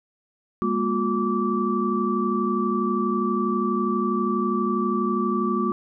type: tone cluster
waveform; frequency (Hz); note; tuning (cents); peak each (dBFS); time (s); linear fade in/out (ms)
sine; 203.1 / 235.4 / 358.5 / 1161; G#3 / A#3 / F4 / D6; -38 / +17 / +45 / -20; -26; 0.62-5.72; 0
effects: none